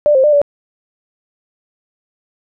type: tone with pitch steps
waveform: sine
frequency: 592 / 527 / 597 / 576 Hz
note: D5 / C5 / D5 / D5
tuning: +14 / +12 / +28 / -34 cents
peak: -7 dBFS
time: 0.06-0.416 s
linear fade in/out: 0 ms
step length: 89 ms
effects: none